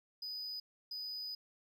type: tone bursts at uneven times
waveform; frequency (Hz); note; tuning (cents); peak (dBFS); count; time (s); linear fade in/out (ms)
triangle; 4978; D#8; 0; -39; 2; 0.22-0.6 / 0.91-1.35; 5
effects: none